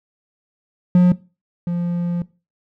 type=tone pair in turn; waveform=triangle; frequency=179 / 173.8 Hz; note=F3 / F3; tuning=+43 / -8 cents; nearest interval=minor second; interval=51 cents; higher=first; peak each=-6 / -17 dBFS; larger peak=first; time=0.95-1.12 / 1.67-2.22 s; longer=second; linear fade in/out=2 ms; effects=noise-tail reverb RT60 0.3 s tail -19 dB re dry